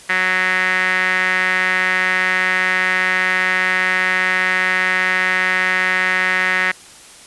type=tone with band-pass filter; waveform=sawtooth; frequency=185 Hz; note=F#3; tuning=in tune; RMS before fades=-17 dBFS; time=0.09-6.72 s; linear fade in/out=10 ms; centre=1900 Hz; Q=5.5; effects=white hiss -41 dBFS RMS until 7.26 s + resampled to 24000 Hz